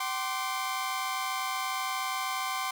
sawtooth chord, G suspended fourth, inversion none, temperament equal with one note detuned, 765.6 / 1046.5 / 1174.7 Hz, G5 / C6 / D6, -41 / 0 / 0 cents, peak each -32 / -29 / -33 dBFS, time 0-2.71 s, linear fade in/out 5 ms, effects none

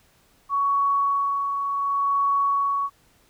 sine tone with tremolo, 1119 Hz, C#6, 16 cents sharp, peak -18 dBFS, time 0.49-2.9 s, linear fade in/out 50 ms, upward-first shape sine, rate 0.68 Hz, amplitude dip 45%, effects pink hiss -60 dBFS RMS until 3.29 s

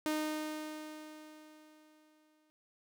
sawtooth tone with exponential decay, 307.6 Hz, D#4, 20 cents flat, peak -27 dBFS, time 0.06-2.5 s, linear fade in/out 0 ms, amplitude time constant 530 ms, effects none

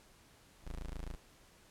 25% pulse tone, 27.5 Hz, A0, in tune, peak -37 dBFS, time 0.63-1.18 s, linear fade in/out 50 ms, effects pink hiss -63 dBFS RMS until 1.7 s + low-pass 12000 Hz 12 dB/octave

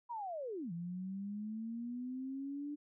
sine linear two-way sweep, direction down then up, 982 to 166.9 to 295.3 Hz, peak -39 dBFS, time 0.09-2.76 s, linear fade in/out 20 ms, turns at 0.72 s, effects none

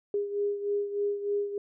sine beating tone pair, 406.9 / 410.2 Hz, G#4 / G#4, -35 / -21 cents, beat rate 3.3 Hz, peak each -28 / -34 dBFS, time 0.14-1.58 s, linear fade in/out 2 ms, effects none

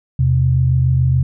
sine tone pair together, 81.59 / 128.7 Hz, E2 / C3, -17 / -28 cents, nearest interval minor sixth, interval 789 cents, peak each -17 / -12 dBFS, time 0.19-1.23 s, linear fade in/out 5 ms, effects none

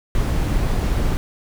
brown noise, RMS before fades -19 dBFS, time 0.15-1.17 s, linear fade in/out 0 ms, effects none

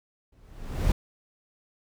brown noise with exponential growth, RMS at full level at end -20 dBFS, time 0.32-0.92 s, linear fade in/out 5 ms, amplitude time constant 130 ms, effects none

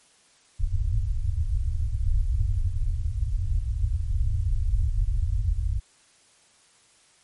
pink low-pass noise, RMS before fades -24 dBFS, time 0.59-5.8 s, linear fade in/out 20 ms, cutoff 110 Hz, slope 96 dB/octave, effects white hiss -59 dBFS RMS until 7.23 s + MP3 48 kbps

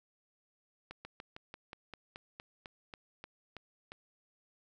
slowing click train, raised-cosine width 0.3 ms, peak -29 dBFS, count 14, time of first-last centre 0.91-3.919 s, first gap 140 ms, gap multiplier 1.08, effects none

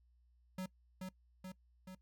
square tone with echo, 186 Hz, F#3, 9 cents sharp, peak -40 dBFS, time 0.58-0.66 s, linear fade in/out 5 ms, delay 430 ms, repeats 3, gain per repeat -3 dB, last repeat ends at 1.95 s, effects noise-tail reverb RT60 0.1 s tail -21 dB re dry + added 60 Hz sine -67 dBFS peak until 2.01 s

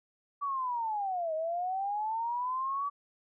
sine linear two-way sweep, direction down then up, 1151 to 622.3 to 1150 Hz, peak -30 dBFS, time 0.41-2.9 s, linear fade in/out 20 ms, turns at 1.34 s, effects none

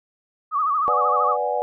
sine tone with vibrato, 1190 Hz, D6, 22 cents sharp, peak -18 dBFS, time 0.51-1.37 s, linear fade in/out 50 ms, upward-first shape sine, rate 13 Hz, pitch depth 120 cents each way
sine chord, G# half-diminished seventh, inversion first, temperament equal, 493.9 / 587.3 / 740 / 830.6 Hz, B4 / D5 / F#5 / G#5, 0 / 0 / 0 / 0 cents, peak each -26 dBFS, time 0.88-1.62 s, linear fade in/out 0 ms
effects none

